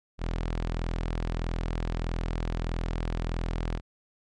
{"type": "tone", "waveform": "sawtooth", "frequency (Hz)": 41.59, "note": "E1", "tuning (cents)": 16, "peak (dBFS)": -24, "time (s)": [0.18, 3.81], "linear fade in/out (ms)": 50, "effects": ["low-pass 5000 Hz 12 dB/octave", "MP3 48 kbps"]}